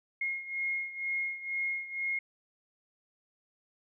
sine beating tone pair, 2149 / 2151.1 Hz, C7 / C7, +46 / +47 cents, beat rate 2.1 Hz, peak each -33 / -37 dBFS, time 0.21-2.19 s, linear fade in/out 5 ms, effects none

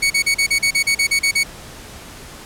sawtooth tone bursts, 2230 Hz, C#7, 10 cents sharp, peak -10 dBFS, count 12, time 0.02-1.435 s, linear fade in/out 10 ms, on 84 ms, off 37 ms, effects pink hiss -37 dBFS RMS until 2.45 s + low-pass 12000 Hz 12 dB/octave

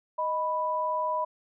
sine tone pair together, 622.3 / 987.8 Hz, D#5 / B5, 0 / 0 cents, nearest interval minor sixth, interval 800 cents, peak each -31 / -27 dBFS, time 0.18-1.25 s, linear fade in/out 10 ms, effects none

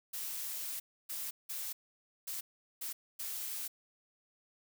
blue noise bursts at uneven times, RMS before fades -40 dBFS, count 6, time 0.13-0.8 / 1.09-1.31 / 1.49-1.73 / 2.27-2.41 / 2.81-2.93 / 3.19-3.68 s, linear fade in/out 10 ms, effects none

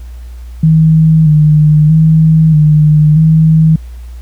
sine tone with vibrato, 155.56 Hz, D#3, in tune, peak -3 dBFS, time 0.63-3.76 s, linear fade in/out 5 ms, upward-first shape square, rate 0.79 Hz, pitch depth 40 cents each way, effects added 60 Hz sine -24 dBFS peak until 4.21 s + pink hiss -46 dBFS RMS until 4.21 s

